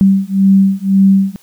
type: beating tone pair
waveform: sine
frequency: 193.2 / 195.1 Hz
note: G3 / G3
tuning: -25 / -8 cents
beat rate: 1.9 Hz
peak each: -10 dBFS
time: 0.01-1.36 s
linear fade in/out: 0 ms
effects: white hiss -48 dBFS RMS until 1.42 s